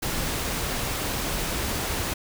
pink noise, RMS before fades -28 dBFS, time 0.02-2.14 s, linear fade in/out 10 ms, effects none

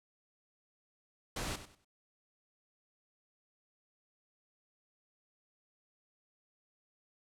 pink noise with echo, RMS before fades -38 dBFS, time 1.36-1.56 s, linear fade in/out 5 ms, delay 96 ms, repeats 3, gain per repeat -12 dB, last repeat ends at 1.848 s, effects low-pass 10000 Hz 12 dB/octave

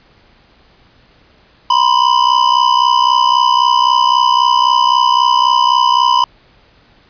square ring-modulated tone, 997 Hz, B5, 16 cents sharp, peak -6 dBFS, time 1.7-6.24 s, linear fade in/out 2 ms, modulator 31.9 Hz, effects pink hiss -49 dBFS RMS until 7.09 s + resampled to 11025 Hz

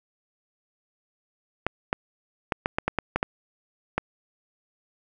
clicks, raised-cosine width 0.5 ms, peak -8 dBFS, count 10, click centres 1.666 / 1.929 / 2.522 / 2.659 / 2.785 / 2.88 / 2.987 / 3.16 / 3.229 / 3.98 s, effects none

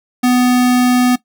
square tone, 248.7 Hz, B3, 12 cents sharp, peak -10 dBFS, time 0.23-1.16 s, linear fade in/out 10 ms, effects noise-tail reverb RT60 0.1 s tail -17 dB re dry

